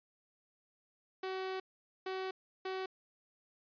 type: tone bursts at uneven times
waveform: sawtooth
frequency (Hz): 377.6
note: F#4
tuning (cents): +35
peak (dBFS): -33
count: 3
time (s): 1.23-1.6 / 2.06-2.31 / 2.65-2.86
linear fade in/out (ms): 5
effects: resampled to 11025 Hz